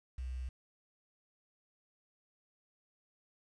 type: tone with quantisation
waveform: sine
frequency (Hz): 63.5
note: B1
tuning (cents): +49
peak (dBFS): -37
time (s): 0.18-0.49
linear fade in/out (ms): 5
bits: 10
effects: resampled to 22050 Hz